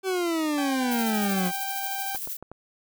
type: exponential sweep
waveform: 40% pulse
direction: down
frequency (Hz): 386.8 to 176.6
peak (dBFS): -23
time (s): 0.03-1.52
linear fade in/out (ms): 50
type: tone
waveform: sawtooth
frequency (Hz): 784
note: G5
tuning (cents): 0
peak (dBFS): -27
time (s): 0.58-2.16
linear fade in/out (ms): 0
type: noise with tremolo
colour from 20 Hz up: violet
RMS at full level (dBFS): -32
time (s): 0.91-2.37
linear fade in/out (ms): 5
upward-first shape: square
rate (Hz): 13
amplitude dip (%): 40
type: clicks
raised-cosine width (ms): 1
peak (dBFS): -26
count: 4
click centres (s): 2.148 / 2.274 / 2.426 / 2.516
effects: none